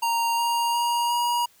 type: tone with pitch steps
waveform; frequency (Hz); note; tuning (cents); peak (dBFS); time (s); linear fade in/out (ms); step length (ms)
square; 930 / 938.6 / 947.3 / 956.1; A#5 / A#5 / A#5 / A#5; -4 / +12 / +28 / +44; -22; 0.02-1.46; 10; 360
effects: white hiss -58 dBFS RMS until 1.6 s